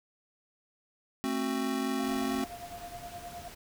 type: chord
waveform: square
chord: F# diminished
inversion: first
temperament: just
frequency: 222 / 266.4 / 370 Hz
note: A3 / C4 / F#4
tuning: +16 / +31 / 0 cents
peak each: -36 / -32 / -38 dBFS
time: 1.24-2.44 s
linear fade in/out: 0 ms
type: tone with tremolo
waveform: sine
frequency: 698.5 Hz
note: F5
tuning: in tune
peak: -38 dBFS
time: 1.99-3.48 s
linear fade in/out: 2 ms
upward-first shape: triangle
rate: 9.6 Hz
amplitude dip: 85%
type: noise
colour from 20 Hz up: pink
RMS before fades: -48 dBFS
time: 2.03-3.55 s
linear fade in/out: 10 ms
effects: none